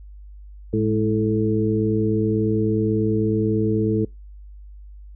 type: harmonic tone with a mistuned harmonic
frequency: 109.2 Hz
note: A2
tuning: 13 cents flat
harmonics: 1 / 2 / 3 / 4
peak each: -23 / -23 / -23 / -23 dBFS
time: 0.73-4.05 s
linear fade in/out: 5 ms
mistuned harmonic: 2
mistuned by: -59 cents
effects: noise-tail reverb RT60 0.2 s tail -25 dB re dry + added 50 Hz sine -38 dBFS peak until 5.15 s